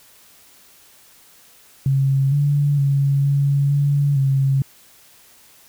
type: tone with pitch steps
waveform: sine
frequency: 136 / 144.1 / 139.4 / 140.7 / 142.7 / 135.9 Hz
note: C#3 / D3 / C#3 / C#3 / D3 / C#3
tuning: -33 / -33 / +10 / +26 / -49 / -34 cents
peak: -14 dBFS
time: 1.86-4.62 s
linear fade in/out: 2 ms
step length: 460 ms
effects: white hiss -50 dBFS RMS until 5.68 s